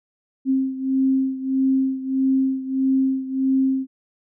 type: beating tone pair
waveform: sine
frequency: 265 / 266.6 Hz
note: C4 / C4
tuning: +22 / +33 cents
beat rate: 1.6 Hz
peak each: -19 / -23 dBFS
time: 0.45-3.87 s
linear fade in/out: 50 ms
effects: none